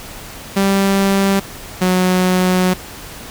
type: tone pair in turn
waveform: sawtooth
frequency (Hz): 196 / 183.46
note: G3 / F#3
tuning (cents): 0 / -14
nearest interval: minor second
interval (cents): 114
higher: first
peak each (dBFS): -8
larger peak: neither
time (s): 0.56-1.4 / 1.81-2.74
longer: second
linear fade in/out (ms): 10
effects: pink hiss -33 dBFS RMS until 3.3 s